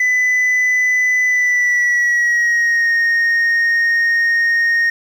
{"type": "tone with pitch glide", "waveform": "sine", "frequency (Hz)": [2000, 1855.3], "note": ["B6", "A#6"], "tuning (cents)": [21, -9], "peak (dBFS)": -9, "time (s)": [0, 4.9], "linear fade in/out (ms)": 5, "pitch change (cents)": -130, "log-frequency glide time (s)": [1.27, 2.91], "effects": ["tanh soft clip ceiling -11 dBFS", "7-bit"]}